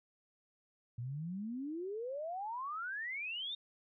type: exponential sweep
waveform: sine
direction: up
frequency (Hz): 114.5 to 3714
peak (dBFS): -38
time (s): 0.98-3.55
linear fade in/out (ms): 5
effects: none